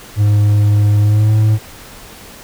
triangle tone with pitch glide, 103.83 to 108.05 Hz, G#2 to A2, 0 to -31 cents, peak -6 dBFS, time 0.16-1.59 s, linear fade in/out 50 ms, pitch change +69 cents, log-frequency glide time 1.01-1.33 s, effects pink hiss -36 dBFS RMS until 2.43 s

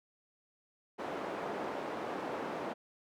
white band-pass noise, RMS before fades -39 dBFS, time 0.98-2.74 s, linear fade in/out 20 ms, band 270 to 760 Hz, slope 12 dB/octave, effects none

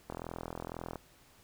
click train, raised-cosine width 1 ms, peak -25 dBFS, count 37, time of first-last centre 0.1-0.957 s, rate 42 Hz, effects pink hiss -62 dBFS RMS until 1.43 s

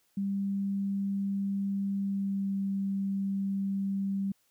sine tone with pitch glide, 197.6 to 196.01 Hz, G3 to G3, +14 to 0 cents, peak -28 dBFS, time 0.17-4.32 s, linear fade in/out 5 ms, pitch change -14 cents, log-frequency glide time 1.99-2.55 s, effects white hiss -71 dBFS RMS until 4.5 s

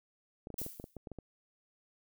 clicks, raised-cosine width 2 ms, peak -30 dBFS, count 11, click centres 0.471 / 0.503 / 0.542 / 0.616 / 0.664 / 0.799 / 0.841 / 0.967 / 1.072 / 1.117 / 1.187 s
violet noise with exponential decay, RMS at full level -36 dBFS, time 0.58-0.97 s, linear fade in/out 5 ms, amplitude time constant 84 ms
effects none

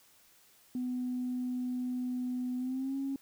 sine tone with pitch glide, 250.1 to 272.7 Hz, B3 to C#4, +22 to -28 cents, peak -31 dBFS, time 0.75-3.16 s, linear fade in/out 2 ms, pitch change +150 cents, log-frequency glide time 2.57-2.96 s, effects tanh soft clip ceiling -27 dBFS + white hiss -63 dBFS RMS until 3.21 s

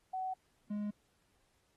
sine / triangle tone pair in turn, 751 / 207.7 Hz, F#5 / G#3, +26 / 0 cents, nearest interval octave + minor seventh, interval 2226 cents, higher first, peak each -35 / -33 dBFS, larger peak second, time 0.13-0.34 / 0.7-0.91 s, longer neither, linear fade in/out 10 ms, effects pink hiss -75 dBFS RMS until 1.76 s + AAC 32 kbps

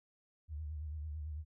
sine tone with vibrato, 76.2 Hz, D#2, 36 cents flat, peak -39 dBFS, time 0.48-1.45 s, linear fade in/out 50 ms, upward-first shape sine, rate 9 Hz, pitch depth 76 cents each way, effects none

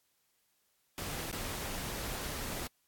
pink noise with dropouts, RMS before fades -39 dBFS, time 0.98-2.67 s, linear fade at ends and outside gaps 0 ms, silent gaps 1.314-1.327 s, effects white hiss -75 dBFS RMS until 2.87 s + AAC 64 kbps

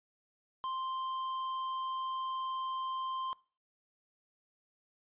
sine tone with tanh clipping, 1046.5 Hz, C6, in tune, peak -36 dBFS, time 0.64-3.33 s, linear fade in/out 0 ms, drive 9 dB, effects noise-tail reverb RT60 0.4 s tail -22 dB re dry + resampled to 8000 Hz

